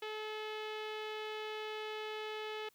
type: tone with low-pass filter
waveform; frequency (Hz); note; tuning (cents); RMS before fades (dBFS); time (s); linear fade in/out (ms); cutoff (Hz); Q
sawtooth; 430.4; A4; -38; -42; 0.02-2.69; 5; 3200; 2.4
effects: white hiss -71 dBFS RMS until 2.74 s